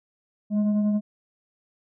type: tone with frequency modulation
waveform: sine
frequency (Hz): 207.7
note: G#3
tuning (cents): 0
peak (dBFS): -18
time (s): 0.5-1.01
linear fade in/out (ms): 50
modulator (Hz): 426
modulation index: 0.3
effects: tanh soft clip ceiling -17 dBFS